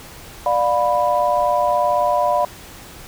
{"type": "chord", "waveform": "sine", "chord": "B diminished", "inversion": "first", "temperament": "just", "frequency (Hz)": [592.7, 711.2, 987.8], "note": ["D5", "F5", "B5"], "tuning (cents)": [16, 31, 0], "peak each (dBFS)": -19, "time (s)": [0.46, 2.45], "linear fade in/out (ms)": 2, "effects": ["pink hiss -39 dBFS RMS until 3.07 s"]}